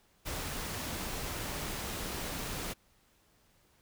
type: noise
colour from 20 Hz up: pink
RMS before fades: -38 dBFS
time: 0.25-2.74 s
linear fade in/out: 20 ms
effects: pink hiss -68 dBFS RMS until 3.81 s